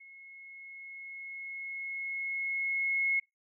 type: tone with level ramp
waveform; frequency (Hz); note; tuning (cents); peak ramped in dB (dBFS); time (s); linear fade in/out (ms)
sine; 2173; C#7; -35; -50 to -25; 0-3.2; 10
effects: noise-tail reverb RT60 0.2 s tail -24 dB re dry